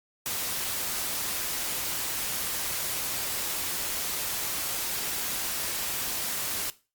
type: noise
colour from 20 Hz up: white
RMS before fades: -31 dBFS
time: 0.26-6.7 s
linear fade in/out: 0 ms
effects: noise-tail reverb RT60 0.3 s tail -17 dB re dry + Opus 48 kbps